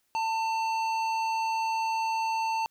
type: tone with hard clipping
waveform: triangle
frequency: 895 Hz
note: A5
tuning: 29 cents sharp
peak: -28 dBFS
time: 0.15-2.66 s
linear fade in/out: 0 ms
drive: 15 dB
effects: white hiss -73 dBFS RMS until 2.7 s